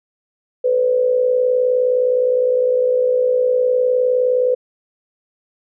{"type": "tone with amplitude modulation", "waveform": "sine", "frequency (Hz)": 502, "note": "B4", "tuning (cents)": 28, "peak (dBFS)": -10, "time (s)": [0.64, 4.55], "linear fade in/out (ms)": 10, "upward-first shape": "sine", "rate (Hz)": 59.6, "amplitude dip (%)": 60, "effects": []}